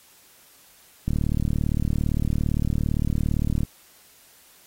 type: click train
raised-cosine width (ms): 5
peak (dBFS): -11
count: 97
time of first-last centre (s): 1.08-3.633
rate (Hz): 37.6
effects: white hiss -54 dBFS RMS until 4.66 s + AAC 48 kbps